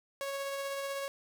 sawtooth tone with tremolo, 553 Hz, C#5, 4 cents flat, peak -30 dBFS, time 0.21-1.08 s, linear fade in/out 0 ms, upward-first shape sine, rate 16 Hz, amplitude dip 25%, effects none

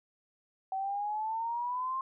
sine exponential sweep, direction up, 759 to 1066 Hz, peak -31 dBFS, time 0.72-2.01 s, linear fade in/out 2 ms, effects none

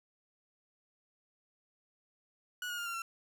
30% pulse tone with pitch steps, 1464 / 1435.5 / 1407.6 / 1380.2 / 1353.4 Hz, F#6 / F6 / F6 / F6 / E6, -19 / +47 / +13 / -21 / +45 cents, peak -34 dBFS, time 2.62-3.02 s, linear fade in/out 2 ms, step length 80 ms, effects none

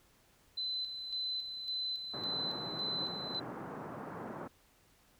sine tone with tremolo, 4034 Hz, B7, 36 cents sharp, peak -34 dBFS, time 0.57-3.4 s, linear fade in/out 10 ms, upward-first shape square, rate 1.8 Hz, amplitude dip 50%
pink band-pass noise, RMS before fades -44 dBFS, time 2.13-4.48 s, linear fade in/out 10 ms, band 140 to 1400 Hz, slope 24 dB/octave
effects pink hiss -67 dBFS RMS until 5.19 s

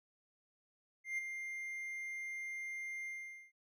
triangle tone with ADSR envelope, 2100 Hz, C7, 6 cents sharp, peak -32 dBFS, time 1.04-3.52 s, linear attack 140 ms, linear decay 15 ms, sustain -7 dB, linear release 450 ms, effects none

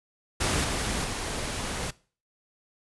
pink noise with level steps, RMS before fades -26 / -29 / -32 dBFS, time 0.4-1.91 s, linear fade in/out 10 ms, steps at 0.64 / 1.04 s, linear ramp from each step 5 ms, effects noise-tail reverb RT60 0.4 s tail -21 dB re dry + resampled to 24000 Hz

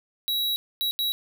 square tone bursts at uneven times, 3878 Hz, B7, 32 cents flat, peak -24 dBFS, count 3, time 0.28-0.56 / 0.81-0.91 / 0.99-1.12 s, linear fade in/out 0 ms, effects none

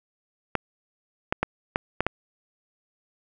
clicks, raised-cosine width 0.5 ms, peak -7 dBFS, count 6, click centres 0.553 / 1.325 / 1.43 / 1.759 / 2.006 / 2.066 s, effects none

